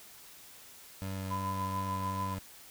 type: tone with vibrato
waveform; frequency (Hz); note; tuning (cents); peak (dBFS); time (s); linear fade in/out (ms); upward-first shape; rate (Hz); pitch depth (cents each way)
25% pulse; 95.6; G2; -43; -32; 1.02-2.39; 0; sine; 2.8; 8
type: tone with tremolo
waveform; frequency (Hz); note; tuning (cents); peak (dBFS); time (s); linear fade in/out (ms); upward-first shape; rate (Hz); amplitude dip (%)
sine; 1007; B5; +33; -32; 1.3-2.35; 20; sine; 6.8; 45
effects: white hiss -53 dBFS RMS until 2.7 s